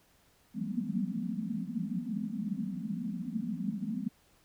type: band-pass noise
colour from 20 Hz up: white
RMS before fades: -35 dBFS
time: 0.54-4.09 s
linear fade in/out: 20 ms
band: 170 to 250 Hz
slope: 96 dB/octave
effects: pink hiss -66 dBFS RMS until 4.44 s